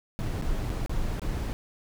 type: noise with dropouts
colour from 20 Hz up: brown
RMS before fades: -29 dBFS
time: 0.19-1.53 s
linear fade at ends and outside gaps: 0 ms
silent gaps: 0.414-0.423 / 0.694-0.702 / 0.861-0.895 / 1.195-1.218 s
effects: none